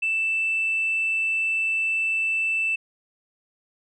sine tone, 2651 Hz, E7, 9 cents sharp, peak -20 dBFS, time 0.02-2.76 s, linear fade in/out 10 ms, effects tanh soft clip ceiling -17 dBFS

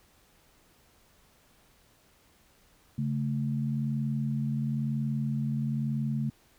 sine tone pair together, 139.5 / 220.5 Hz, C#3 / A3, +11 / +4 cents, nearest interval minor sixth, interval 793 cents, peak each -29 / -31 dBFS, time 2.98-6.3 s, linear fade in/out 5 ms, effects pink hiss -63 dBFS RMS until 6.58 s

